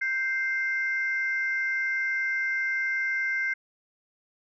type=tone pair together; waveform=sine; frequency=1568 / 2093 Hz; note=G6 / C7; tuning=0 / 0 cents; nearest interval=perfect fourth; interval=500 cents; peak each=-27 dBFS; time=0.01-3.54 s; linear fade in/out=10 ms; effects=tanh soft clip ceiling -18 dBFS